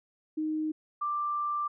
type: tone pair in turn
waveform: sine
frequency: 310.6 / 1180.1 Hz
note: D#4 / D6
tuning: -3 / +8 cents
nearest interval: octave + major seventh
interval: 2311 cents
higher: second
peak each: -28 dBFS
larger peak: neither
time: 0.37-0.72 / 1.01-1.68 s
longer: second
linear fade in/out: 10 ms
effects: none